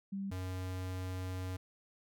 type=tone pair in turn; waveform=sine / square; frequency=196 / 92.5 Hz; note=G3 / F#2; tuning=0 / 0 cents; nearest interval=octave + minor second; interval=1300 cents; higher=first; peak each=-36 / -38 dBFS; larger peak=first; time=0.12-0.31 / 0.31-1.57 s; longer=second; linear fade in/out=10 ms; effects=none